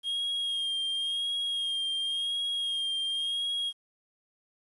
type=tone with vibrato; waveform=triangle; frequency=3242 Hz; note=G#7; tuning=42 cents flat; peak=-27 dBFS; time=0.03-3.73 s; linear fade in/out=50 ms; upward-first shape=sine; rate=0.93 Hz; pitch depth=29 cents each way; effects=resampled to 24000 Hz + 10-bit

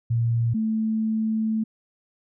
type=tone pair in turn; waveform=sine; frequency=116.5 / 219.9 Hz; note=A#2 / A3; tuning=-1 / -1 cents; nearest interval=major seventh; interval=1100 cents; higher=second; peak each=-19 / -21 dBFS; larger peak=first; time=0.1-0.54 / 0.54-1.64 s; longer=second; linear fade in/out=10 ms; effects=none

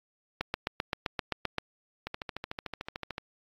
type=two click trains; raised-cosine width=0.3 ms; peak=-13 / -19 dBFS; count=10 / 16; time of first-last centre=0.41-1.583 / 2.07-3.181 s; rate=7.67 / 13.5 Hz; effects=AAC 32 kbps

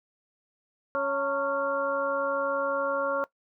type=harmonic tone with a mistuned harmonic; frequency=277.2 Hz; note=C#4; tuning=in tune; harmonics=1 / 2 / 3 / 4 / 5; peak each=-39 / -27 / -37 / -32 / -31 dBFS; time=0.95-3.24 s; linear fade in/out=0 ms; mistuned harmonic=3; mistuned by=+150 cents; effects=noise-tail reverb RT60 0.1 s tail -19 dB re dry

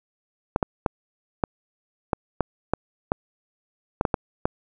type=clicks; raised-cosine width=1 ms; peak=-6 dBFS; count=12; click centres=0.561 / 0.628 / 0.862 / 1.438 / 2.132 / 2.407 / 2.736 / 3.119 / 4.011 / 4.052 / 4.142 / 4.455 s; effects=none

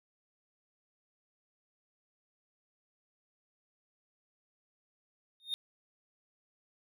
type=tone with exponential growth; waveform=triangle; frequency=3682 Hz; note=A#7; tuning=22 cents flat; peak=-27 dBFS; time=5.4-5.54 s; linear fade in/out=0 ms; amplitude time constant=30 ms; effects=none

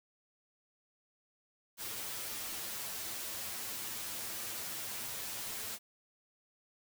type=noise with comb filter; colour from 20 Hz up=white; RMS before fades=-41 dBFS; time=1.77-5.79 s; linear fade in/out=50 ms; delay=9.1 ms; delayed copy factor=+0.95; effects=none

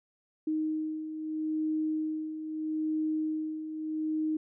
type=beating tone pair; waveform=sine; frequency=311.1 / 311.88 Hz; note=D#4 / D#4; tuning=0 / +4 cents; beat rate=0.78 Hz; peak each=-37 / -30 dBFS; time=0.47-4.37 s; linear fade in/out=5 ms; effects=none

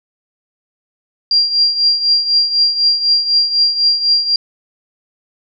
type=tone with tremolo; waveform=sine; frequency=4764 Hz; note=D8; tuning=24 cents sharp; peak=-7 dBFS; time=1.31-4.36 s; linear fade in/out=2 ms; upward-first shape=triangle; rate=4 Hz; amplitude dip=75%; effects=none

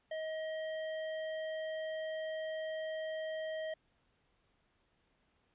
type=tone with hard clipping; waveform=sine; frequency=632 Hz; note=D#5; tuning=27 cents sharp; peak=-39 dBFS; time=0.11-3.74 s; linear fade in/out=5 ms; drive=17 dB; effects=pink hiss -75 dBFS RMS until 5.54 s + resampled to 8000 Hz

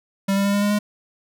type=tone with pitch steps; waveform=square; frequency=196 / 198.28 / 200.6 / 202.9 / 205.3 / 207.7 Hz; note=G3 / G3 / G3 / G#3 / G#3 / G#3; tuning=0 / +20 / +40 / -40 / -20 / 0 cents; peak=-18 dBFS; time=0.28-0.79 s; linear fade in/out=10 ms; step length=85 ms; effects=none

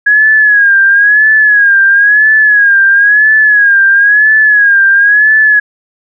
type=tone with vibrato; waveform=sine; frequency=1661.2 Hz; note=G#6; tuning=in tune; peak=-3 dBFS; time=0.06-5.6 s; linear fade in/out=10 ms; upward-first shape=sine; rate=0.99 Hz; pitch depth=82 cents each way; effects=none

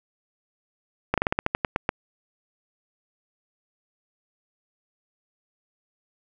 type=slowing click train; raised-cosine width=0.5 ms; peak=-6 dBFS; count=11; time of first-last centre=1.14-1.891 s; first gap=37 ms; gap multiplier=1.15; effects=none

